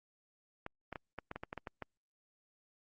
clicks, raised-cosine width 0.5 ms, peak -26 dBFS, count 11, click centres 0.664 / 0.927 / 0.958 / 1.187 / 1.314 / 1.36 / 1.435 / 1.529 / 1.577 / 1.672 / 1.823 s, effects Opus 48 kbps

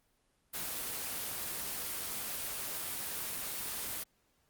white noise, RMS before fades -38 dBFS, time 0.53-4.04 s, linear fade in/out 20 ms, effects pink hiss -74 dBFS RMS until 4.49 s + Opus 24 kbps

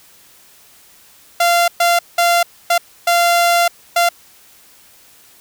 sawtooth tone bursts at uneven times, 691 Hz, F5, 19 cents flat, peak -7 dBFS, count 6, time 1.4-1.68 / 1.8-1.99 / 2.18-2.43 / 2.7-2.78 / 3.07-3.68 / 3.96-4.09 s, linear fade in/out 5 ms, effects white hiss -47 dBFS RMS until 5.4 s

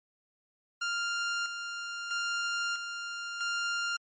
sawtooth tone with tremolo, 1396.9 Hz, F6, in tune, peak -26 dBFS, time 0.81-3.97 s, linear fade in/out 10 ms, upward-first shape square, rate 0.77 Hz, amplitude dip 50%, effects MP3 32 kbps

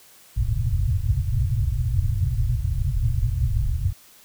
white low-pass noise, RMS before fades -22 dBFS, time 0.36-3.93 s, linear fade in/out 5 ms, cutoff 130 Hz, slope 96 dB/octave, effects white hiss -51 dBFS RMS until 4.24 s

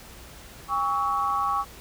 sine tone cluster, 807 / 1120 / 1307 Hz, G#5 / C#6 / E6, -50 / +18 / -15 cents, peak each -29 / -24 / -31 dBFS, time 0.68-1.65 s, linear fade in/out 50 ms, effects added 60 Hz sine -51 dBFS peak until 1.8 s + pink hiss -46 dBFS RMS until 1.8 s

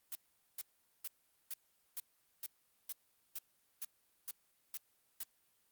blue noise bursts, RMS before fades -42 dBFS, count 12, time 0.12-5.234 s, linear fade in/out 2 ms, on 32 ms, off 430 ms, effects white hiss -75 dBFS RMS until 5.71 s + Opus 32 kbps

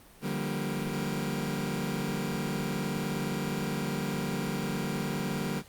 sawtooth chord, G minor seventh, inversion second, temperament just, 147 / 176.4 / 196 / 235.2 Hz, D3 / F3 / G3 / Bb3, +2 / +18 / 0 / +16 cents, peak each -31 / -34 / -30 / -32 dBFS, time 0.21-5.63 s, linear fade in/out 50 ms, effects pink hiss -55 dBFS RMS until 5.68 s + Opus 32 kbps

